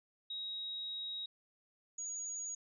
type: tone pair in turn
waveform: sine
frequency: 3801 / 6745 Hz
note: A#7 / G#8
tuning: +33 / +26 cents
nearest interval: minor seventh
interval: 993 cents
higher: second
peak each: -39 / -39 dBFS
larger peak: neither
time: 0.3-1.26 / 1.98-2.55 s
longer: first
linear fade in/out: 5 ms
effects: none